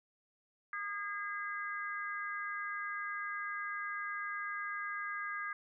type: harmonic tone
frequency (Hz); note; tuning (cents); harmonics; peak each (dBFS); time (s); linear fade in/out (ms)
408; G#4; -31; 3 / 4 / 5; -41 / -40 / -44; 0.73-5.53; 2
effects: none